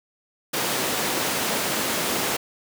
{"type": "high-pass noise", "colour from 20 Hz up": "pink", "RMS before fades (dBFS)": -25, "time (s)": [0.53, 2.37], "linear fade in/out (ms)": 10, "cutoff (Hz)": 240, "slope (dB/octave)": 12, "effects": []}